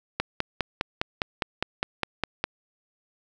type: click train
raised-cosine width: 0.3 ms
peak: -8 dBFS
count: 12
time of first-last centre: 0.2-2.44 s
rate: 4.91 Hz
effects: none